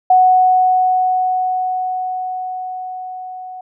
sine tone with level ramp, 740 Hz, F#5, in tune, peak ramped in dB -6 to -28 dBFS, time 0.1-3.61 s, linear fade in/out 5 ms, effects none

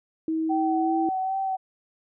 sine tone with pitch glide, 320 to 326.9 Hz, D#4 to E4, +49 to -14 cents, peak -23 dBFS, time 0.28-1.09 s, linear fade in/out 2 ms, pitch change +37 cents, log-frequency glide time 0.62-0.91 s
sine tone with vibrato, 764 Hz, G5, 45 cents flat, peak -24 dBFS, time 0.49-1.57 s, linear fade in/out 20 ms, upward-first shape sine, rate 2.5 Hz, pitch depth 24 cents each way
effects none

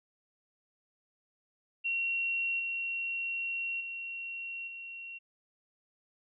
sine tone with level steps, 2737 Hz, F7, 36 cents flat, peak -29 / -32 / -37 / -41 dBFS, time 1.84-5.19 s, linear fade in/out 20 ms, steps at 2.59 / 3.8 / 4.67 s, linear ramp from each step 10 ms, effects none

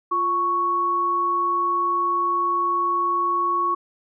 sine tone pair together, 349.2 / 1110.1 Hz, F4 / C#6, 0 / +2 cents, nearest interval octave + minor sixth, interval 2002 cents, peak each -30 / -19 dBFS, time 0.11-3.75 s, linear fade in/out 10 ms, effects none

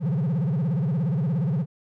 triangle tone with vibrato, 154.3 Hz, D#3, 14 cents flat, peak -19 dBFS, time 0-1.66 s, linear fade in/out 50 ms, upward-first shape sine, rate 17 Hz, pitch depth 290 cents each way, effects none

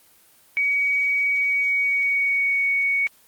sine tone with pitch glide, 2259 to 2230 Hz, C#7 to C#7, +32 to +10 cents, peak -18 dBFS, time 0.57-3.07 s, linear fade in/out 0 ms, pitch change -22 cents, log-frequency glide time 1.32-2.66 s, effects white hiss -55 dBFS RMS until 3.27 s + Opus 24 kbps

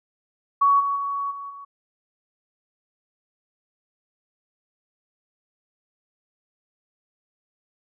sine tone with level steps, 1122 Hz, C#6, 21 cents sharp, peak -14 / -21 / -24 / -32 / -37 dBFS, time 0.61-1.65 s, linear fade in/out 10 ms, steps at 0.79 / 0.95 / 1.3 / 1.49 s, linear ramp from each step 20 ms, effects none

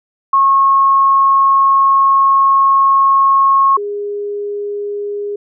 sine tone pair in turn, 1090 / 409.8 Hz, C#6 / G#4, -29 / -23 cents, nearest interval octave + perfect fourth, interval 1694 cents, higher first, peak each -7 / -18 dBFS, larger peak first, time 0.33-3.77 / 3.77-5.36 s, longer first, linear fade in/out 5 ms, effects none

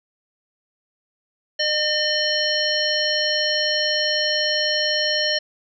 harmonic tone with a mistuned harmonic, 606 Hz, D#5, 46 cents flat, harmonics 1 / 3 / 5 / 7 / 9, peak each -25 / -25 / -25 / -25 / -25 dBFS, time 1.59-5.39 s, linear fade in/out 10 ms, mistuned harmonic 9, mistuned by +17 cents, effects none

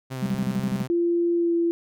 sawtooth tone with vibrato, 130.1 Hz, C3, 9 cents flat, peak -26 dBFS, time 0.1-0.88 s, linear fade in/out 20 ms, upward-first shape sine, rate 7.9 Hz, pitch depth 24 cents each way
sine tone with tremolo, 196 Hz, G3, in tune, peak -21 dBFS, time 0.22-0.83 s, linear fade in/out 10 ms, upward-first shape square, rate 12 Hz, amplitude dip 75%
sine tone with pitch glide, 343.2 to 338.7 Hz, F4 to E4, -30 to +47 cents, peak -19 dBFS, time 0.9-1.71 s, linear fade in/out 0 ms, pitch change -23 cents, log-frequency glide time 1.35-1.53 s
effects none

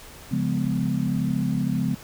sine chord, C# dominant seventh, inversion none, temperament equal with one note detuned, 138.59 / 174.61 / 207.7 / 249.5 Hz, C#3 / E#3 / G#3 / B3, 0 / 0 / 0 / +18 cents, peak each -27 dBFS, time 0.31-1.95 s, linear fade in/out 10 ms, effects pink hiss -44 dBFS RMS until 2.03 s

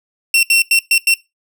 sawtooth tone bursts at uneven times, 2717 Hz, F7, 48 cents flat, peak -6 dBFS, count 5, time 0.34-0.43 / 0.5-0.62 / 0.71-0.79 / 0.91-0.98 / 1.07-1.14 s, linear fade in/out 2 ms, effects noise-tail reverb RT60 0.2 s tail -18 dB re dry

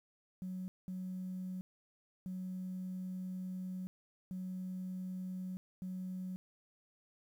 sine tone bursts at uneven times, 185 Hz, F#3, in tune, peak -38 dBFS, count 5, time 0.42-0.68 / 0.88-1.61 / 2.26-3.87 / 4.31-5.57 / 5.82-6.36 s, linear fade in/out 0 ms, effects tanh soft clip ceiling -34 dBFS + 11-bit

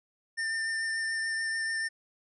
square tone with vibrato, 1800 Hz, A6, 39 cents sharp, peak -30 dBFS, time 0.37-1.89 s, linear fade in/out 20 ms, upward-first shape sine, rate 6.9 Hz, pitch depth 12 cents each way, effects resampled to 24000 Hz + 12-bit

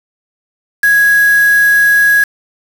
sine tone with quantisation, 1661.2 Hz, G#6, in tune, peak -6 dBFS, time 0.83-2.24 s, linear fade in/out 5 ms, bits 3, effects none

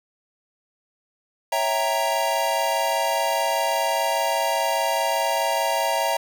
square chord, C# diminished seventh, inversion none, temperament equal, 554.4 / 659.3 / 784 / 932.3 Hz, C#5 / E5 / G5 / Bb5, 0 / 0 / 0 / 0 cents, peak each -29 / -26 / -29 / -25 dBFS, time 1.52-6.17 s, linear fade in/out 5 ms, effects none

